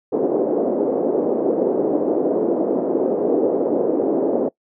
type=band-pass noise; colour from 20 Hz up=pink; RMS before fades=-19 dBFS; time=0.12-4.49 s; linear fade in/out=10 ms; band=300 to 530 Hz; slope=24 dB/octave; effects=noise-tail reverb RT60 0.1 s tail -22 dB re dry